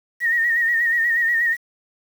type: tone with vibrato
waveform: sine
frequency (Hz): 1868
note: A#6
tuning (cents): +3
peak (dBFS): -16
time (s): 0.2-1.57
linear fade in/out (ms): 50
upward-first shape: sine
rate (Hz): 8.3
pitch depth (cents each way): 55
effects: 7-bit